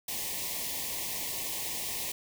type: band-stop noise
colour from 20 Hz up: white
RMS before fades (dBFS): -35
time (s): 0.08-2.12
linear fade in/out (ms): 5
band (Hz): 1100 to 1800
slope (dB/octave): 96
effects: none